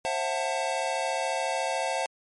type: chord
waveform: square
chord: F# half-diminished seventh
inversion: second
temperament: just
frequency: 532.8 / 666 / 740 / 888 Hz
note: C5 / E5 / F#5 / A5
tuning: +31 / +18 / 0 / +16 cents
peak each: -33 dBFS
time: 0.05-2.06 s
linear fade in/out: 0 ms
effects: MP3 48 kbps